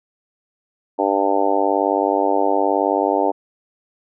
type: harmonic tone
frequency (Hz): 99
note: G2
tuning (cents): +18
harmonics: 3 / 4 / 5 / 6 / 7 / 8 / 9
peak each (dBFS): -23 / -23 / -23 / -23 / -23 / -23 / -23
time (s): 0.98-3.32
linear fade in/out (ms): 20
effects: none